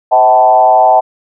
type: tone with frequency modulation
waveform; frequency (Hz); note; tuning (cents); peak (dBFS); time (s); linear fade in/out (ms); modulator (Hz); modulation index
sine; 759; F#5; +44; -4; 0.11-1.01; 20; 116; 1.2
effects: none